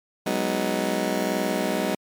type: chord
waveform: 20% pulse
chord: G# minor seventh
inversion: third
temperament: just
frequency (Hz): 186.89 / 207.7 / 249.2 / 311.5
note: F#3 / G#3 / B3 / D#4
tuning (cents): +18 / 0 / +16 / +2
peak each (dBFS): -24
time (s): 0.26-1.95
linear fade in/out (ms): 5
effects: MP3 96 kbps